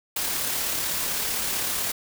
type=noise with amplitude modulation; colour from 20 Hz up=white; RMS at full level=-26 dBFS; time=0.16-1.92 s; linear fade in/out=5 ms; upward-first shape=sine; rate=35.8 Hz; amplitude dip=25%; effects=none